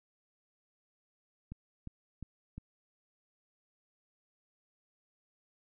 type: click train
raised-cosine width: 5 ms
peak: -30 dBFS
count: 4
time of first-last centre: 1.52-2.58 s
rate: 2.83 Hz
effects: none